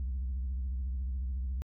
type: tone with vibrato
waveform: sine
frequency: 64.2 Hz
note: C2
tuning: 32 cents flat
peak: -29 dBFS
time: 0-1.62 s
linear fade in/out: 0 ms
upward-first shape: triangle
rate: 14 Hz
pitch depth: 170 cents each way
effects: tanh soft clip ceiling -30 dBFS